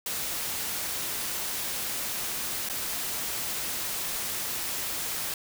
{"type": "noise with dropouts", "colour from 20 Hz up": "white", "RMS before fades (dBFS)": -32, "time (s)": [0.06, 5.34], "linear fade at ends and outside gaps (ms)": 2, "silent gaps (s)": [2.689, 2.697], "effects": []}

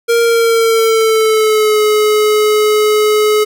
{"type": "tone with pitch glide", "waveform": "square", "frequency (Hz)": [466.2, 425], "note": ["A#4", "G#4"], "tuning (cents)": [0, 40], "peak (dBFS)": -9, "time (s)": [0.08, 3.45], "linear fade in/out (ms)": 20, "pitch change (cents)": -160, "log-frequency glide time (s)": [0.21, 1.8], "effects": []}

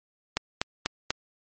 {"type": "click train", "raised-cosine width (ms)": 0.2, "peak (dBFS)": -7, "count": 4, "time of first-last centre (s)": [0.37, 1.105], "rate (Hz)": 4.08, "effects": ["MP3 32 kbps"]}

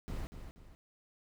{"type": "noise with echo", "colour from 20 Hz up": "brown", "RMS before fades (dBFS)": -39, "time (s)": [0.08, 0.27], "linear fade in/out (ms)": 0, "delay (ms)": 240, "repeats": 2, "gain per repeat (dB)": -8, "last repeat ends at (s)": 0.75, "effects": []}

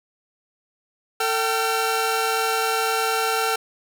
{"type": "tone cluster", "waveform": "sawtooth", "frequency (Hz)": [447.3, 772, 1362], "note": ["A4", "G5", "F6"], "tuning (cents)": [28, -27, -44], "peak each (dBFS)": -21, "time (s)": [1.2, 3.56], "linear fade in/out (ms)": 5, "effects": []}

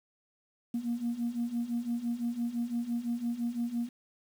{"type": "beating tone pair", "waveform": "sine", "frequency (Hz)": [233.1, 239], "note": ["A#3", "A#3"], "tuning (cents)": [0, 43], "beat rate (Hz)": 5.9, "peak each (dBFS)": [-34, -31], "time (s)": [0.74, 3.89], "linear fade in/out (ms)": 5, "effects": ["tanh soft clip ceiling -25 dBFS", "9-bit"]}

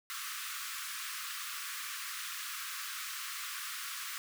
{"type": "high-pass noise", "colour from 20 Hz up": "pink", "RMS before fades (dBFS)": -41, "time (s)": [0.1, 4.18], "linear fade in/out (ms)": 0, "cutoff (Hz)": 1100, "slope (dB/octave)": 96, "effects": []}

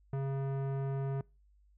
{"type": "tone with tanh clipping", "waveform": "sine", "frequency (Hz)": 136.4, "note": "C#3", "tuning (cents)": -28, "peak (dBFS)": -34, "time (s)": [0.13, 1.21], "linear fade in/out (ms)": 2, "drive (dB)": 17, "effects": ["noise-tail reverb RT60 0.3 s tail -25 dB re dry", "added 50 Hz sine -62 dBFS peak until 1.77 s"]}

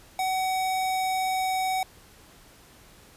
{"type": "tone", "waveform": "square", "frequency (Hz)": 753, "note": "F#5", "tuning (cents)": 30, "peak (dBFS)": -25, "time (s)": [0.19, 1.83], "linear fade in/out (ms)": 2, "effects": ["pink hiss -53 dBFS RMS until 3.16 s", "resampled to 32000 Hz"]}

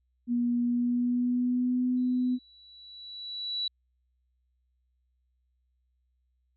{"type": "tone with pitch glide", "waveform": "sine", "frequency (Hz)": [240.6, 250.8], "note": ["B3", "B3"], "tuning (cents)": [-45, 27], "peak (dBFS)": -24, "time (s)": [0.27, 2.39], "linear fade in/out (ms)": 50, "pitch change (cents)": 72, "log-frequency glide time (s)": [0.62, 1.88]}
{"type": "tone with exponential growth", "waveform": "sine", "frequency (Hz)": 3932, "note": "B7", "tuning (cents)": -8, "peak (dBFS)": -27, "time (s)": [1.97, 3.68], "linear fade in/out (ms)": 5, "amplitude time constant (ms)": 370}
{"effects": ["added 62 Hz sine -70 dBFS peak until 6.56 s"]}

